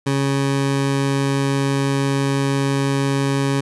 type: tone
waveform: 20% pulse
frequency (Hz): 138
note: C#3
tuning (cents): -7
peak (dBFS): -12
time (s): 0.06-3.61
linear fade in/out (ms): 10
effects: resampled to 24000 Hz